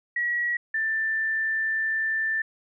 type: tone pair in turn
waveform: sine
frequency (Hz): 1918 / 1774.6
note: A#6 / A6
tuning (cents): +49 / +14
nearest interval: minor second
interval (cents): 135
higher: first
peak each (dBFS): -23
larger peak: neither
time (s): 0.16-0.57 / 0.74-2.42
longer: second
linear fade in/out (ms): 5
effects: none